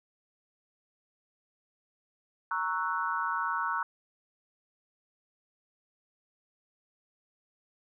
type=chord; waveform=sine; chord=F# dominant seventh; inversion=first; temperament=equal; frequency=932.3 / 1108.7 / 1318.5 / 1480 Hz; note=A#5 / C#6 / E6 / F#6; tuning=0 / 0 / 0 / 0 cents; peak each=-34 dBFS; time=2.51-3.83 s; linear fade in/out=2 ms; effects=none